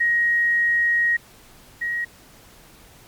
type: tone pair in turn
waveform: sine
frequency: 1885 / 1894.6 Hz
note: A#6 / A#6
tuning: +19 / +28 cents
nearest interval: unison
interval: 9 cents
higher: second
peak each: -16 / -22 dBFS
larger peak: first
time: 0-1.17 / 1.81-2.05 s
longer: first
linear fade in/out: 10 ms
effects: pink hiss -49 dBFS RMS until 3.07 s + MP3 96 kbps